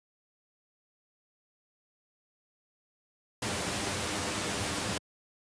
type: noise with comb filter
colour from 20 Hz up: pink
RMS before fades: -32 dBFS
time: 3.42-4.98 s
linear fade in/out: 5 ms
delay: 10 ms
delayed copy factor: +0.55
effects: high-pass 100 Hz 12 dB/octave + resampled to 22050 Hz